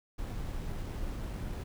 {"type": "noise with sample-and-hold", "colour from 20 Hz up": "brown", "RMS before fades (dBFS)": -37, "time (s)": [0.18, 1.64], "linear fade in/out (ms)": 10, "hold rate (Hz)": 11025, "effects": []}